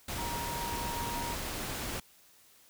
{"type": "tone in noise", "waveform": "sine", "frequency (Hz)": 943, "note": "A#5", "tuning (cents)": 20, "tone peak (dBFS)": -37, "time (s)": [0.18, 1.34], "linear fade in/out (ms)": 5, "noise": "pink", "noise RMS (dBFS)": -37, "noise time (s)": [0.08, 2], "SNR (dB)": -3, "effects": ["white hiss -61 dBFS RMS until 2.69 s"]}